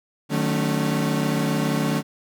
35% pulse chord, D# half-diminished seventh, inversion none, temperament equal with one note detuned, 152.1 / 185 / 220 / 277.2 Hz, D#3 / F#3 / A3 / C#4, -39 / 0 / 0 / 0 cents, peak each -23 / -27 / -24 / -25 dBFS, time 0.29-2.03 s, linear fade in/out 50 ms, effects none

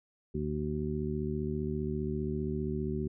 harmonic tone, 75.1 Hz, D2, 39 cents sharp, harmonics 1 / 2 / 3 / 4 / 5, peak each -38 / -36 / -36 / -44 / -36 dBFS, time 0.34-3.08 s, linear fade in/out 10 ms, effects none

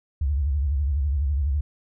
sine tone with vibrato, 70.7 Hz, C#2, 35 cents sharp, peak -20 dBFS, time 0.21-1.61 s, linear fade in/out 5 ms, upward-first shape sine, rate 12 Hz, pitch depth 160 cents each way, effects none

